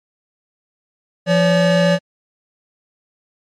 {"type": "tone pair together", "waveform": "square", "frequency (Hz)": [172.4, 571.4], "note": ["F3", "D5"], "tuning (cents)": [-22, -48], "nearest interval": "octave + major sixth", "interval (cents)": 2074, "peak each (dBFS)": -15, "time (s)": [1.26, 1.99], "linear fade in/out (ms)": 50, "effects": ["low-pass 5000 Hz 12 dB/octave", "MP3 64 kbps"]}